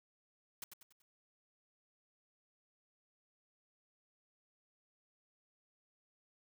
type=noise with echo; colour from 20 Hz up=white; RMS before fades=-45 dBFS; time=0.62-0.64 s; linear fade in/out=2 ms; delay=95 ms; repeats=4; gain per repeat=-7 dB; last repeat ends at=1.02 s; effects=none